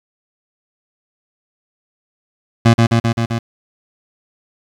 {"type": "tone with echo", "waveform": "25% pulse", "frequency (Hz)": 115.6, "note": "A#2", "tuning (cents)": -14, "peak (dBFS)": -3, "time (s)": [2.65, 2.74], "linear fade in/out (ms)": 10, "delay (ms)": 130, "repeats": 5, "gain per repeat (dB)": -2, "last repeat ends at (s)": 3.39, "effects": ["low-pass 6000 Hz 12 dB/octave", "7-bit"]}